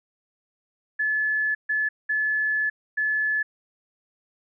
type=tone bursts at uneven times; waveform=sine; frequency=1723 Hz; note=A6; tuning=37 cents flat; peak=-21 dBFS; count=4; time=0.99-1.55 / 1.69-1.89 / 2.09-2.7 / 2.97-3.43 s; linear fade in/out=10 ms; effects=none